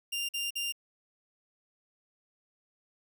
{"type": "tone bursts", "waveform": "sawtooth", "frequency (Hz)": 2794, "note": "F7", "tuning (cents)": 0, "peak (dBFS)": -28, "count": 3, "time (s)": [0.12, 0.724], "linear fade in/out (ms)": 10, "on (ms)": 170, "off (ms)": 47, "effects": []}